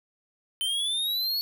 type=exponential sweep; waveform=square; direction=up; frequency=3075 to 4435 Hz; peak=-26 dBFS; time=0.61-1.41 s; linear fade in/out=0 ms; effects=none